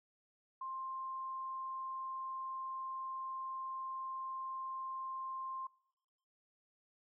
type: tone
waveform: sine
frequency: 1054 Hz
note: C6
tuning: 12 cents sharp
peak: -40 dBFS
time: 0.61-5.67 s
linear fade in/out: 5 ms
effects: noise-tail reverb RT60 0.9 s tail -23 dB re dry